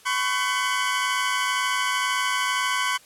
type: tone cluster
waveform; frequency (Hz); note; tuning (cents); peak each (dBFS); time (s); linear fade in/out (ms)
25% pulse; 1009 / 1111 / 1520; B5 / C#6 / F#6; +37 / +4 / +46; -23; 0.05-2.98; 20
effects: white hiss -52 dBFS RMS until 3.05 s + low-pass 11000 Hz 12 dB/octave